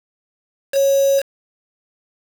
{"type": "tone with quantisation", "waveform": "sine", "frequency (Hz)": 550, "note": "C#5", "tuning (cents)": -14, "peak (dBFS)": -12, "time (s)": [0.72, 1.23], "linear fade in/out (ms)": 50, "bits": 4, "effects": []}